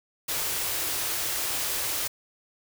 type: band-stop noise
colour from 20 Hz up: white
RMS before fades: -29 dBFS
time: 0.28-2.08 s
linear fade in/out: 10 ms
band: 160 to 270 Hz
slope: 96 dB/octave
effects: none